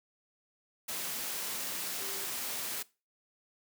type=tone in noise; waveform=sine; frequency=392 Hz; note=G4; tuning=in tune; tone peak=-48 dBFS; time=2-2.26 s; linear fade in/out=10 ms; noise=white; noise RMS=-37 dBFS; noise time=0.88-2.83 s; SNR=-14 dB; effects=noise-tail reverb RT60 0.3 s tail -21 dB re dry + high-pass 150 Hz 12 dB/octave